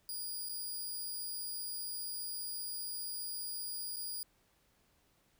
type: tone with dropouts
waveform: 10% pulse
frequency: 4863 Hz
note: D#8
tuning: 40 cents flat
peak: -32 dBFS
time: 0.09-4.23 s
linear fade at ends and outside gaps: 1 ms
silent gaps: 0.488-0.494 / 3.961-3.967 s
effects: pink hiss -72 dBFS RMS until 5.39 s